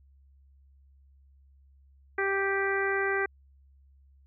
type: harmonic tone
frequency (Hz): 392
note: G4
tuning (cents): 0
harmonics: 1 / 2 / 3 / 4 / 5 / 6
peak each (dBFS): -29 / -36 / -36 / -31 / -32 / -41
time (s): 2.18-3.26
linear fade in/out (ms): 5
effects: added 68 Hz sine -56 dBFS peak until 4.26 s